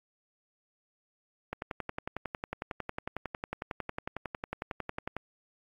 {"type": "click train", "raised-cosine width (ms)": 0.5, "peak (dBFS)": -19, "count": 41, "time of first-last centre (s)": [1.53, 5.166], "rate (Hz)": 11, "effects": ["AAC 64 kbps"]}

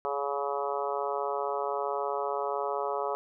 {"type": "harmonic tone with a mistuned harmonic", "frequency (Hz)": 141.3, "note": "C#3", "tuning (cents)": 34, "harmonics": [3, 4, 5, 6, 7, 8, 9], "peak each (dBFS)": [-34, -35, -36, -37, -37, -38, -39], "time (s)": [0.05, 3.15], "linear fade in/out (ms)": 0, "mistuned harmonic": 3, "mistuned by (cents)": -18, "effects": []}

